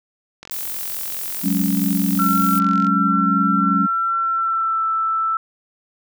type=click train; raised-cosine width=0.2 ms; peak=-18 dBFS; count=110; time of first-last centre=0.43-2.868 s; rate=44.7 Hz
type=noise; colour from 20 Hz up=violet; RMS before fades=-27 dBFS; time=0.51-2.59 s; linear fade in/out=0 ms
type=chord; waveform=sine; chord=F# suspended second; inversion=none; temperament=equal; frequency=185 / 207.7 / 277.2 Hz; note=F#3 / G#3 / C#4; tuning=0 / 0 / 0 cents; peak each=-20 / -21 / -22 dBFS; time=1.43-3.87 s; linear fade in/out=20 ms
type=tone with pitch glide; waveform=sine; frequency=1351 to 1324 Hz; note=E6 to E6; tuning=+42 to +7 cents; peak=-17 dBFS; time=2.19-5.37 s; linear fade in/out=2 ms; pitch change=-35 cents; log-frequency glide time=4.3-4.86 s
effects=none